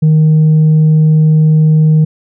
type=tone with tanh clipping; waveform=sine; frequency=155.7 Hz; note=D#3; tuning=2 cents sharp; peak=-5 dBFS; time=0.02-2.05 s; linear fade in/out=10 ms; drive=1 dB; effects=none